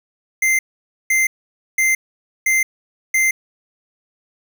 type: tone bursts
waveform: square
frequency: 2084 Hz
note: C7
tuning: 7 cents flat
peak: -14 dBFS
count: 5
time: 0.42-3.31 s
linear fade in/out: 5 ms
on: 170 ms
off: 510 ms
effects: none